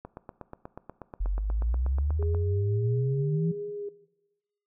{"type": "click train", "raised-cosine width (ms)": 1, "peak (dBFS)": -25, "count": 20, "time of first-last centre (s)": [0.05, 2.347], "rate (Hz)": 8.27}
{"type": "exponential sweep", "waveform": "sine", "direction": "up", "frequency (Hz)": [43.7, 170], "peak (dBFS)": -24, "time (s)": [1.2, 3.52], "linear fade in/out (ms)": 10}
{"type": "tone with vibrato", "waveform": "sine", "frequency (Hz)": 407.1, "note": "G#4", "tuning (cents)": -35, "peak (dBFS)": -33, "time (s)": [2.19, 3.89], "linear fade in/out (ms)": 5, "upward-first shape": "sine", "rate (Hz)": 1.5, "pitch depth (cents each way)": 24}
{"effects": ["noise-tail reverb RT60 1.0 s tail -18 dB re dry"]}